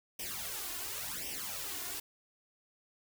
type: noise with flanger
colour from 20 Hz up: white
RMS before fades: -40 dBFS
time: 0.19-2 s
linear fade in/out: 5 ms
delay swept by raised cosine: 0.35 to 2.85 ms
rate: 0.92 Hz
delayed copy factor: +0.8
effects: none